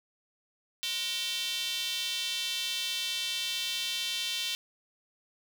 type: tone with high-pass filter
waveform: square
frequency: 207.7 Hz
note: G#3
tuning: in tune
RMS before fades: -33 dBFS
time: 0.83-4.55 s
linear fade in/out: 0 ms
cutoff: 3300 Hz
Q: 3.5
effects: none